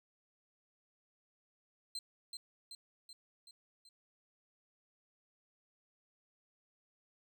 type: tone with echo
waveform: 35% pulse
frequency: 4125 Hz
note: C8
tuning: 25 cents flat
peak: -38 dBFS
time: 1.95-1.99 s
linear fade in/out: 2 ms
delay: 380 ms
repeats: 5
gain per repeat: -4 dB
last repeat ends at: 3.89 s
effects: none